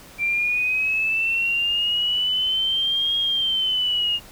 sine linear two-way sweep, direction up then down, 2349 to 3265 to 2831 Hz, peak -19 dBFS, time 0.18-4.2 s, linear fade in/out 50 ms, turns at 3.17 s, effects pink hiss -45 dBFS RMS until 4.31 s

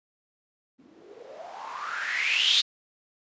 violet noise with low-pass filter sweep, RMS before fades -29 dBFS, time 0.78-2.62 s, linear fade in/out 20 ms, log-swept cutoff 250 to 3900 Hz, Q 7.2, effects resampled to 16000 Hz

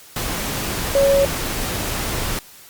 sine tone in noise, 554.4 Hz, C#5, in tune, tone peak -12 dBFS, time 0.95-1.25 s, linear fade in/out 2 ms, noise pink, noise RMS -24 dBFS, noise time 0.16-2.39 s, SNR +9 dB, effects white hiss -44 dBFS RMS until 2.69 s + Opus 48 kbps

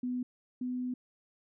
sine tone pair in turn, 249.2 / 250.5 Hz, B3 / B3, +16 / +25 cents, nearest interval unison, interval 9 cents, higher second, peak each -31 / -32 dBFS, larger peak first, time 0.03-0.23 / 0.61-0.94 s, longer second, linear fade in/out 5 ms, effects none

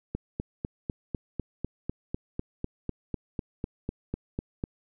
click train, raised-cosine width 3 ms, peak -17 dBFS, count 19, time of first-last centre 0.15-4.639 s, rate 4.01 Hz, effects none

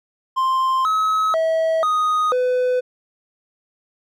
triangle tone with pitch steps, 1048 / 1282 / 647 / 1245 / 502 Hz, C6 / E6 / E5 / D#6 / B4, +2 / -49 / -32 / +1 / +28 cents, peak -14 dBFS, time 0.36-2.81 s, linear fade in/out 20 ms, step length 490 ms, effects none

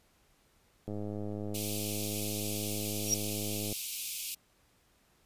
click train, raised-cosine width 2 ms, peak -26 dBFS, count 297, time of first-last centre 0.88-3.726 s, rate 104 Hz
white high-pass noise, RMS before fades -37 dBFS, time 1.54-4.35 s, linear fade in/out 10 ms, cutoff 2300 Hz, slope 96 dB/octave
sine tone with exponential growth, 5690 Hz, F8, 31 cents sharp, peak -21 dBFS, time 3.02-3.14 s, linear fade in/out 1 ms, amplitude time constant 25 ms
effects pink hiss -68 dBFS RMS until 5.25 s + resampled to 32000 Hz

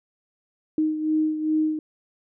sine beating tone pair, 310.4 / 312.9 Hz, D#4 / D#4, -4 / +10 cents, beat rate 2.5 Hz, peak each -21 / -28 dBFS, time 0.78-1.79 s, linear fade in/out 2 ms, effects none

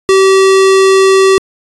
square tone, 384.5 Hz, G4, 33 cents flat, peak -5 dBFS, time 0.09-1.38 s, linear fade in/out 0 ms, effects resampled to 22050 Hz

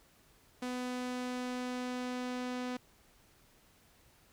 sawtooth tone with low-pass filter sweep, 249.8 Hz, B3, 20 cents sharp, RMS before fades -38 dBFS, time 0.62-2.77 s, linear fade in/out 5 ms, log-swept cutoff 9600 to 6000 Hz, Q 0.7, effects pink hiss -65 dBFS RMS until 4.32 s

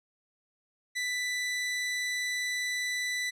sawtooth tone, 1985 Hz, B6, 8 cents sharp, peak -26 dBFS, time 0.95-3.31 s, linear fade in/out 20 ms, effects low-pass 9000 Hz 12 dB/octave

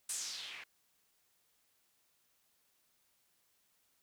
blue noise with low-pass filter sweep, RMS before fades -43 dBFS, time 0.09-0.64 s, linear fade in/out 5 ms, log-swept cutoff 9100 to 2000 Hz, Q 3, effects white hiss -75 dBFS RMS until 4.02 s

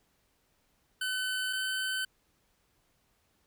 25% pulse tone pair in turn, 1515 / 1524.7 Hz, F#6 / G6, +40 / -48 cents, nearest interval unison, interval 12 cents, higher second, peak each -27 dBFS, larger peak neither, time 1.01-1.53 / 1.53-2.05 s, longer neither, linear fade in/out 5 ms, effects pink hiss -72 dBFS RMS until 3.46 s

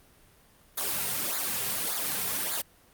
white noise with flanger, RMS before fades -30 dBFS, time 0.77-2.62 s, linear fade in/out 10 ms, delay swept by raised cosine 0.35 to 3.45 ms, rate 1.7 Hz, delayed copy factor -0.8, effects pink hiss -59 dBFS RMS until 2.93 s + Opus 32 kbps

